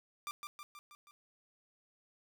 sawtooth tone with echo, 1185 Hz, D6, 15 cents sharp, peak -35 dBFS, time 0.27-0.31 s, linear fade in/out 0 ms, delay 160 ms, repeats 5, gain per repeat -4 dB, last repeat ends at 1.11 s, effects none

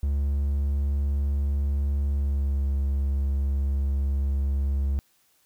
triangle tone with pitch glide, 70.5 to 69.05 Hz, C#2 to C#2, +30 to -6 cents, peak -20 dBFS, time 0.03-4.99 s, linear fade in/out 0 ms, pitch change -36 cents, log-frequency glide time 2.11-2.61 s, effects white hiss -65 dBFS RMS until 5.45 s

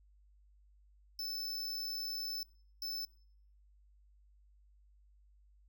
square tone bursts at uneven times, 5270 Hz, E8, 1 cent flat, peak -38 dBFS, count 2, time 1.19-2.43 / 2.82-3.05 s, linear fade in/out 2 ms, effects noise-tail reverb RT60 0.7 s tail -26 dB re dry + added 50 Hz sine -62 dBFS peak until 5.68 s

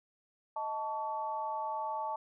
sine tone with amplitude modulation, 879 Hz, A5, 2 cents flat, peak -29 dBFS, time 0.56-2.16 s, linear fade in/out 5 ms, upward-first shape sine, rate 251 Hz, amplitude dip 95%, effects none

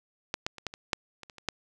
clicks, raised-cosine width 0.2 ms, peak -12 / -12 / -26 / -15 / -24 / -8 / -26 / -29 / -29 / -11 dBFS, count 10, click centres 0.341 / 0.465 / 0.583 / 0.667 / 0.739 / 0.932 / 1.233 / 1.298 / 1.383 / 1.487 s, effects none

